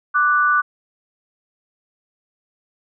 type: tone pair together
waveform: sine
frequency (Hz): 1174.7 / 1480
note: D6 / F#6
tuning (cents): 0 / 0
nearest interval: major third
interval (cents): 400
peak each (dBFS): -16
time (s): 0.14-0.62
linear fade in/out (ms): 20
effects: none